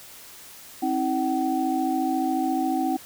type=tone cluster; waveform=sine; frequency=266.1 / 320.3 / 757 Hz; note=C4 / E4 / F#5; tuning=+29 / -50 / +39 cents; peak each=-26 dBFS; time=0.82-2.97 s; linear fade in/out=10 ms; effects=white hiss -45 dBFS RMS until 3.05 s